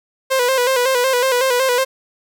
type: tone with vibrato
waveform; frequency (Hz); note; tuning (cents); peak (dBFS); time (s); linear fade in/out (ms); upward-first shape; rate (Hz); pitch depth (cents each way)
sawtooth; 509; C5; -48; -10; 0.3-1.85; 20; square; 5.4; 65
effects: none